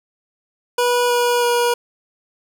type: tone with pitch steps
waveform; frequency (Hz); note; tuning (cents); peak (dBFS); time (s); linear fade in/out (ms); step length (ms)
25% pulse; 487.3 / 483.7 / 480; B4 / B4 / B4; -23 / -36 / -49; -11; 0.78-1.74; 5; 320
effects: none